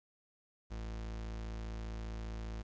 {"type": "tone", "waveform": "40% pulse", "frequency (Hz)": 55, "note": "A1", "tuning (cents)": 0, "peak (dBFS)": -39, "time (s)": [0.7, 2.63], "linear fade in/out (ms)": 20, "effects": ["resampled to 16000 Hz", "11-bit"]}